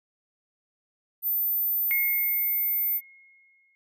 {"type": "tone", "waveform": "sine", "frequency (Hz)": 14080, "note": "A9", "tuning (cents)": 0, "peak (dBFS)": -23, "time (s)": [1.22, 3.01], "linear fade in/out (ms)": 50}
{"type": "tone with exponential decay", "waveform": "sine", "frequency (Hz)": 2158, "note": "C#7", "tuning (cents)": -47, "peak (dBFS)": -24, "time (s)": [1.91, 3.75], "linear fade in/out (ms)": 0, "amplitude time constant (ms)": 400}
{"effects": []}